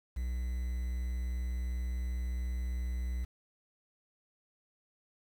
triangle tone with quantisation, 61.4 Hz, B1, 9 cents flat, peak -30 dBFS, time 0.16-3.25 s, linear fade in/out 10 ms, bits 9, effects none

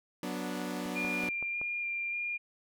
sawtooth chord, B minor, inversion second, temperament equal with one note detuned, 185 / 244.5 / 293.7 Hz, F#3 / B3 / D4, 0 / -17 / 0 cents, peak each -35 dBFS, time 0.23-1.29 s, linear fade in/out 2 ms
click train, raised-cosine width 1 ms, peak -30 dBFS, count 5, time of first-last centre 0.86-1.615 s, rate 5.3 Hz
sine tone with vibrato, 2399 Hz, D7, 36 cents sharp, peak -32 dBFS, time 0.95-2.38 s, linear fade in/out 20 ms, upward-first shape square, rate 1.7 Hz, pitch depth 10 cents each way
effects none

